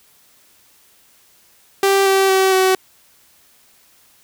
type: tone with pitch steps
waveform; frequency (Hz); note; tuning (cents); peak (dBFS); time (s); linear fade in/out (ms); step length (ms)
sawtooth; 392 / 386.8 / 381.7 / 376.7; G4 / G4 / G4 / F#4; 0 / -23 / -46 / +31; -8; 1.83-2.75; 2; 230
effects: white hiss -53 dBFS RMS until 4.23 s